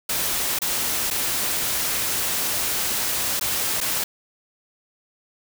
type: noise with dropouts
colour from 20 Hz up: white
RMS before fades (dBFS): -24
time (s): 0.09-4.04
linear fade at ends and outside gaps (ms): 5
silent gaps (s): 0.589-0.617 / 1.103-1.109 / 3.397-3.41 / 3.805-3.811
effects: none